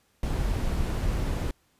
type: noise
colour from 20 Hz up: brown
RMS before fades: -27 dBFS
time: 0.23-1.51 s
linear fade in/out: 2 ms
effects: pink hiss -67 dBFS RMS until 1.79 s + resampled to 32000 Hz